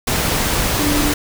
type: tone in noise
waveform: sine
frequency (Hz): 293.7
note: D4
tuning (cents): 0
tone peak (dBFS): -18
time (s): 0.79-1.13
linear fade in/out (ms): 5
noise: pink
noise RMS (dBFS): -18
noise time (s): 0.07-1.14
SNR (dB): -3
effects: none